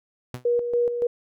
sawtooth tone with exponential decay, 124.7 Hz, B2, 17 cents sharp, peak -24 dBFS, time 0.34-0.46 s, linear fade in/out 0 ms, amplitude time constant 26 ms
sine tone with tremolo, 479.6 Hz, A#4, 49 cents sharp, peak -18 dBFS, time 0.45-1.07 s, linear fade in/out 5 ms, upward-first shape square, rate 3.5 Hz, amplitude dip 55%
effects none

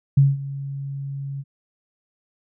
sine tone with ADSR envelope, 138.59 Hz, C#3, in tune, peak -9 dBFS, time 0.17-1.44 s, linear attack 7 ms, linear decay 190 ms, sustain -18 dB, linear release 40 ms, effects none

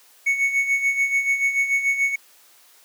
triangle tone with tremolo, 2217 Hz, C#7, in tune, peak -14 dBFS, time 0.26-2.16 s, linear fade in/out 10 ms, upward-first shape sine, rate 6.9 Hz, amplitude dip 65%, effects white hiss -53 dBFS RMS until 2.84 s + high-pass 400 Hz 12 dB/octave

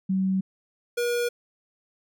sine / square tone pair in turn, 190 / 479.7 Hz, F#3 / A#4, +46 / +50 cents, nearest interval octave + major third, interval 1604 cents, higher second, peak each -21 / -24 dBFS, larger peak first, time 0.09-0.41 / 0.97-1.29 s, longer neither, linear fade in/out 10 ms, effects none

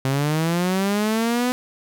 sawtooth linear sweep, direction up, 130.81 to 252.3 Hz, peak -15 dBFS, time 0.05-1.52 s, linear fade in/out 0 ms, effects none

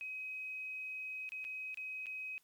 sine tone with dropouts, 2531 Hz, D#7, 29 cents sharp, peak -40 dBFS, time 0.01-2.38 s, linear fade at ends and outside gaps 0 ms, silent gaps 1.291-1.32 / 1.443-1.449 / 1.744-1.773 / 2.059-2.067 s, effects white hiss -73 dBFS RMS until 2.43 s + MP3 96 kbps

